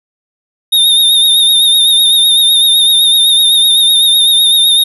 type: tone with vibrato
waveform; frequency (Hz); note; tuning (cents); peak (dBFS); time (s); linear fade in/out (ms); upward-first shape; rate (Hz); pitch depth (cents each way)
square; 3677; A#7; -24; -6; 0.72-4.84; 10; sine; 7.9; 47
effects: none